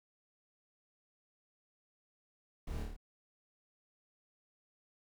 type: noise with echo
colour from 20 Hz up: brown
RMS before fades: -40 dBFS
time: 2.67-2.83 s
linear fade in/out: 5 ms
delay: 27 ms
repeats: 5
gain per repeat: -2 dB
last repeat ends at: 2.965 s
effects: none